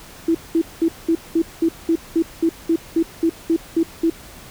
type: tone bursts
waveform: sine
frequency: 329.6 Hz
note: E4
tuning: in tune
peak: -13 dBFS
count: 15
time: 0.28-4.1 s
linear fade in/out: 5 ms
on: 68 ms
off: 200 ms
effects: pink hiss -41 dBFS RMS until 4.5 s